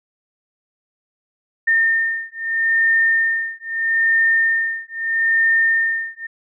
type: beating tone pair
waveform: sine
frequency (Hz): 1816 / 1816.78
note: A#6 / A#6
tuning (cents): -46 / -45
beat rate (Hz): 0.78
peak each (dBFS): -18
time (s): 1.67-6.27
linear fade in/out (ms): 10
effects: none